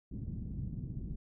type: low-pass noise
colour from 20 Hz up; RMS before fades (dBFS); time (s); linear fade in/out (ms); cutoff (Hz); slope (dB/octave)
white; -40; 0.11-1.16; 10; 200; 24
effects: none